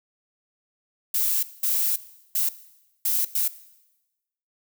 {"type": "noise bursts at uneven times", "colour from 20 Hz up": "violet", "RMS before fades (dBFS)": -23, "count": 5, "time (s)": [[1.14, 1.43], [1.63, 1.96], [2.35, 2.49], [3.05, 3.25], [3.35, 3.48]], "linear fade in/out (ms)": 5, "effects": ["noise-tail reverb RT60 1.0 s tail -17 dB re dry"]}